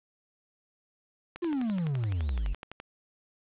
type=click train; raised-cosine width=0.3 ms; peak=-24 dBFS; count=18; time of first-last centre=1.36-2.801 s; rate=11.8 Hz
type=exponential sweep; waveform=triangle; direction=down; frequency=359.8 to 43.65 Hz; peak=-25 dBFS; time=1.42-2.54 s; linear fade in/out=10 ms
effects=resampled to 8000 Hz + 9-bit